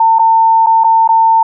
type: tone with dropouts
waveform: sine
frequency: 900 Hz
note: A5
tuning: 39 cents sharp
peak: -5 dBFS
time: 0-1.43 s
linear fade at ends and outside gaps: 5 ms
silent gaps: 0.186-0.193 / 0.663-0.668 / 0.837-0.843 / 1.077-1.089 s
effects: none